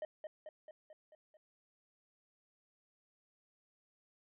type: tone with echo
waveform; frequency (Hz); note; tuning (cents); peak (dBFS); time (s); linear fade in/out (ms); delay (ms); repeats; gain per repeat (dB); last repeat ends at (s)
triangle; 617; D#5; -15; -36; 0.02-0.05; 2; 220; 6; -4; 1.37
effects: resampled to 8000 Hz